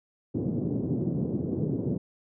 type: band-pass noise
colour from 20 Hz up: pink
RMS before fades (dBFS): -29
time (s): 0.34-1.98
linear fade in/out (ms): 10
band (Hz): 120 to 390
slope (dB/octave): 24
effects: none